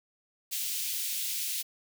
white high-pass noise, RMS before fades -33 dBFS, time 0.51-1.63 s, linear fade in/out 20 ms, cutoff 2500 Hz, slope 24 dB/octave, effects none

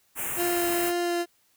white band-stop noise, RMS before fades -31 dBFS, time 0.15-0.93 s, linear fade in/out 50 ms, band 2900 to 7100 Hz, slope 48 dB/octave
30% pulse tone with vibrato, 347.6 Hz, F4, 8 cents flat, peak -22 dBFS, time 0.36-1.26 s, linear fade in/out 50 ms, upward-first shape sine, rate 2.1 Hz, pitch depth 9 cents each way
effects white hiss -66 dBFS RMS until 1.56 s

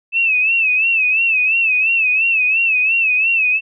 sine tone with vibrato, 2610 Hz, E7, 18 cents flat, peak -12 dBFS, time 0.12-3.61 s, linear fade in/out 50 ms, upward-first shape sine, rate 2.9 Hz, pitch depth 91 cents each way, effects none

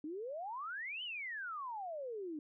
sine exponential two-way sweep, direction up then down, 289.9 to 3080 to 289.9 Hz, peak -40 dBFS, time 0.04-2.39 s, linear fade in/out 2 ms, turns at 1.03 s, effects none

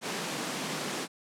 pink high-pass noise, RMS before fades -34 dBFS, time 0.01-1.08 s, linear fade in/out 50 ms, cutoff 150 Hz, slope 48 dB/octave, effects low-pass 9000 Hz 12 dB/octave

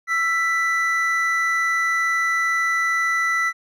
triangle tone pair together, 1333.4 / 1975.5 Hz, E6 / B6, +19 / 0 cents, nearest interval perfect fifth, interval 681 cents, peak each -21 / -18 dBFS, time 0.07-3.53 s, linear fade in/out 50 ms, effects none

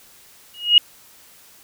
sine tone with exponential growth, 2880 Hz, F#7, 47 cents flat, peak -4 dBFS, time 0.54-0.78 s, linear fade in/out 2 ms, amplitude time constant 52 ms, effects white hiss -49 dBFS RMS until 1.63 s

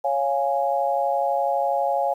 sine chord, Db major, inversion none, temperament equal, 554.4 / 698.5 / 830.6 Hz, Db5 / F5 / Ab5, 0 / 0 / 0 cents, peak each -24 dBFS, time 0.04-2.14 s, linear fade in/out 10 ms, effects 9-bit

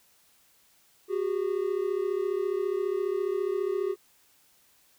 triangle tone pair together, 370 / 404.7 Hz, F#4 / G#4, 0 / -45 cents, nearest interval major second, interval 155 cents, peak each -27 dBFS, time 1.08-3.96 s, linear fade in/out 50 ms, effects white hiss -63 dBFS RMS until 4.98 s

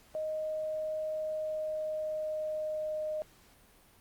sine tone with pitch glide, 622.3 to 616.2 Hz, D#5 to D#5, 0 to -17 cents, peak -32 dBFS, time 0.15-3.22 s, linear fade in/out 0 ms, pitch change -17 cents, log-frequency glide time 1.11-3.03 s, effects pink hiss -61 dBFS RMS until 4 s + Opus 48 kbps

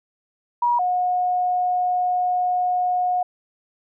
sine tone pair in turn, 960 / 724.2 Hz, B5 / F#5, -49 / -37 cents, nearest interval perfect fourth, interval 488 cents, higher first, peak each -16 / -18 dBFS, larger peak first, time 0.62-0.79 / 0.79-3.23 s, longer second, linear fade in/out 5 ms, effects none

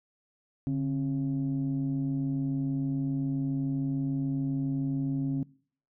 sine tone pair together, 143.1 / 270.1 Hz, D3 / C#4, -45 / -45 cents, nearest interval major seventh, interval 1100 cents, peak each -28 dBFS, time 0.67-5.43 s, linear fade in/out 0 ms, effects noise-tail reverb RT60 0.5 s tail -23 dB re dry + tanh soft clip ceiling -22 dBFS

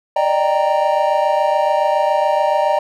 triangle chord, Eb major seventh, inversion third, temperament equal with one note detuned, 587.3 / 614.4 / 784 / 932.3 Hz, D5 / Eb5 / G5 / Bb5, 0 / -22 / 0 / 0 cents, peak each -17 dBFS, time 0.16-2.79 s, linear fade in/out 5 ms, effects none

